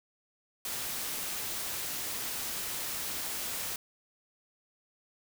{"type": "noise", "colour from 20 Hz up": "white", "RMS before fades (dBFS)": -36, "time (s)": [0.65, 3.76], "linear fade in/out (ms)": 2, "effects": []}